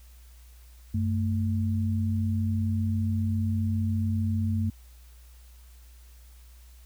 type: tone pair together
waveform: sine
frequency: 94.9 / 222.1 Hz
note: F#2 / A3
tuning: +44 / +16 cents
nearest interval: octave + minor third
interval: 1472 cents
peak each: -25 / -29 dBFS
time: 0.94-4.7 s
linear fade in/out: 5 ms
effects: added 60 Hz sine -48 dBFS peak until 6.85 s + white hiss -60 dBFS RMS until 6.85 s